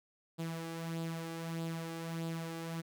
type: tone with flanger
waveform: sawtooth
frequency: 164.81 Hz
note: E3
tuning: in tune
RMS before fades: -40 dBFS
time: 0.38-2.82 s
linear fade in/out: 20 ms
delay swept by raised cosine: 0.24 to 2.54 ms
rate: 1.6 Hz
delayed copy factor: +0.5
effects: none